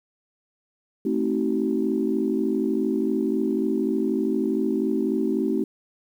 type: chord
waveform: sine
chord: A diminished seventh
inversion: none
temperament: just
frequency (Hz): 220 / 264 / 316.8 / 380.2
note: A3 / C4 / Eb4 / Gb4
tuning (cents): 0 / +16 / +31 / +47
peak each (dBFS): -26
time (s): 1.05-5.64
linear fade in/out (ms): 5
effects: tanh soft clip ceiling -10 dBFS + 9-bit